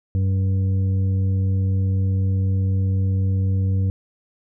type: harmonic tone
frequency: 96 Hz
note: G2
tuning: 36 cents flat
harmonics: 1 / 2 / 3 / 5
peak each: -17 / -29 / -37 / -39 dBFS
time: 0.15-3.9 s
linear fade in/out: 0 ms
effects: none